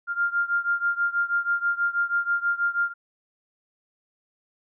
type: beating tone pair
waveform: sine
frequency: 1396.9 / 1403.1 Hz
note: F6 / F6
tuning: 0 / +8 cents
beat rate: 6.2 Hz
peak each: -24 / -26 dBFS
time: 0.07-2.94 s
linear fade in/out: 50 ms
effects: none